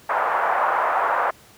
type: band-pass noise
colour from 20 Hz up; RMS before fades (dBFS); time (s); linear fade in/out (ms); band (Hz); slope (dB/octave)
pink; -21; 0.09-1.31; 10; 680 to 1400; 24
effects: pink hiss -50 dBFS RMS until 1.57 s + high-pass 80 Hz 12 dB/octave